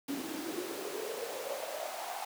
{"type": "noise with high-pass filter sweep", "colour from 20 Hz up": "pink", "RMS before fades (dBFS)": -39, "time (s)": [0.08, 2.25], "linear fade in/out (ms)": 5, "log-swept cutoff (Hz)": [270, 790], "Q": 7.2, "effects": []}